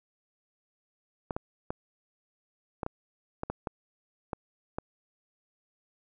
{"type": "clicks", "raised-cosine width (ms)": 1, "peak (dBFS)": -18, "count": 10, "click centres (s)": [1.308, 1.365, 1.705, 2.832, 2.864, 3.434, 3.5, 3.672, 4.332, 4.785], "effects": []}